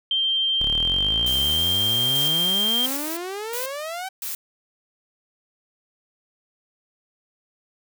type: tone with pitch glide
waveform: sine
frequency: 3154 to 3183 Hz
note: G7 to G7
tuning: +10 to +26 cents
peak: -19 dBFS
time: 0.11-2.86 s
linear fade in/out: 2 ms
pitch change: +16 cents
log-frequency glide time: 1.55-1.63 s
type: exponential sweep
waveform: sawtooth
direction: up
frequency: 33.67 to 777 Hz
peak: -25 dBFS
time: 0.6-4.09 s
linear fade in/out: 10 ms
type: noise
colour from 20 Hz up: blue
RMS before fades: -31 dBFS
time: 1.26-3.17 s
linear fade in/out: 5 ms
type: noise bursts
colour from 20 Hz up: blue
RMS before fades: -30 dBFS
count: 4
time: 2.15-4.35 s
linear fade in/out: 2 ms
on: 130 ms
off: 560 ms
effects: none